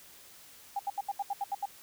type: tone bursts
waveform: sine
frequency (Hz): 803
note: G5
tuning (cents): +41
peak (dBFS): -29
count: 9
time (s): 0.76-1.657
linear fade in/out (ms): 5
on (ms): 33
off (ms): 75
effects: white hiss -54 dBFS RMS until 1.82 s